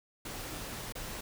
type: noise with dropouts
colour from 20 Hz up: pink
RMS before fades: -41 dBFS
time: 0.25-1.21 s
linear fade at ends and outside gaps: 5 ms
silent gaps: 0.924-0.952 s
effects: none